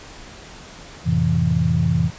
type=chord; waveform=sine; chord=F major seventh; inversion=none; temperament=equal; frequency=87.31 / 110 / 130.81 / 164.81 Hz; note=F2 / A2 / C3 / E3; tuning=0 / 0 / 0 / 0 cents; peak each=-23 / -24 / -22 / -18 dBFS; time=1.04-2.11 s; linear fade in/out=50 ms; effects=pink hiss -40 dBFS RMS until 2.18 s + resampled to 16000 Hz